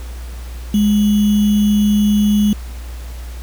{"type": "tone with sample-and-hold", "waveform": "sine", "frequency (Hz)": 207.7, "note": "G#3", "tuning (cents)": 0, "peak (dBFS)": -10, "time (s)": [0.74, 2.53], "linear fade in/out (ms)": 2, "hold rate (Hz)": 3150, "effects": ["added 60 Hz sine -26 dBFS peak until 3.42 s", "pink hiss -40 dBFS RMS until 3.42 s"]}